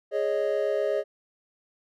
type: chord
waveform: triangle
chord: Ab suspended fourth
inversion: none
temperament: equal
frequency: 415.3 / 554.4 / 622.3 Hz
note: Ab4 / Db5 / Eb5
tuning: 0 / 0 / 0 cents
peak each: -26 dBFS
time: 0.11-1.04 s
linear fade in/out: 50 ms
effects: none